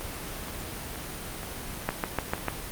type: two click trains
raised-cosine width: 0.5 ms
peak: -10 / -22 dBFS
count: 5 / 6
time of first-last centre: 1.89-2.483 / 0.01-2.38 s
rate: 6.74 / 2.11 Hz
effects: pink hiss -37 dBFS RMS until 2.71 s + Opus 32 kbps